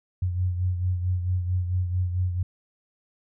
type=beating tone pair; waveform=sine; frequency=90.2 / 94.7 Hz; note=F#2 / F#2; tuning=-44 / +41 cents; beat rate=4.5 Hz; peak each=-23 / -32 dBFS; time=0.22-2.43 s; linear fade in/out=5 ms; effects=none